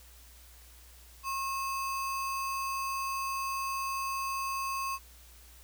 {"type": "tone with sample-and-hold", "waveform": "sine", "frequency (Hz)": 1080, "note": "C#6", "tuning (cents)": -45, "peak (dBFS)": -31, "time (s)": [1.23, 4.99], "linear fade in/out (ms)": 50, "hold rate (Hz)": 3675, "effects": ["added 60 Hz sine -54 dBFS peak until 5.63 s", "white hiss -57 dBFS RMS until 5.63 s"]}